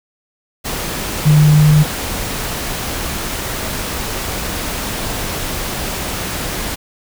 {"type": "tone in noise", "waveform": "sine", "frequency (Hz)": 151.1, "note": "D3", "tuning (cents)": 50, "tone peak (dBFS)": -6, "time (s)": [1.25, 1.84], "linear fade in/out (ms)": 20, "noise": "pink", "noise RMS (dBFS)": -22, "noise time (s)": [0.64, 6.76], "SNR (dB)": 13, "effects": []}